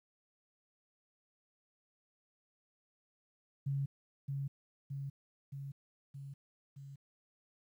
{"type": "tone with echo", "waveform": "sine", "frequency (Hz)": 138.59, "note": "C#3", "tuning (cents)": 0, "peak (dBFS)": -32, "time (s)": [3.66, 3.86], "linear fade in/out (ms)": 10, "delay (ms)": 620, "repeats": 5, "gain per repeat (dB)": -3, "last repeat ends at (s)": 6.96, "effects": ["12-bit"]}